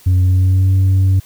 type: tone with pitch glide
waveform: sine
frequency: 91.5 to 95.06 Hz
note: F#2 to F#2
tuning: -19 to +47 cents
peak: -6 dBFS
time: 0.06-1.2 s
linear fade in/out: 10 ms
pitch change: +66 cents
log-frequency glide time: 0.21-0.71 s
effects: tanh soft clip ceiling -8 dBFS + white hiss -45 dBFS RMS until 1.25 s